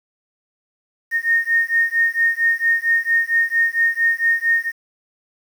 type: beating tone pair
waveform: sine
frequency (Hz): 1840 / 1844.4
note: A#6 / A#6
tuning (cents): -23 / -19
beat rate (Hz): 4.4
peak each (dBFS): -18 / -18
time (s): 1.11-4.72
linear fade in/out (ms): 50
effects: 7-bit